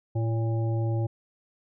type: harmonic tone with a mistuned harmonic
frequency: 113.1 Hz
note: A2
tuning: 48 cents sharp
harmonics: 1 / 3 / 5 / 7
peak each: -24 / -34 / -38 / -41 dBFS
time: 0.15-1.07 s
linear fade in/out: 10 ms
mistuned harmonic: 7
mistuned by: +38 cents
effects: none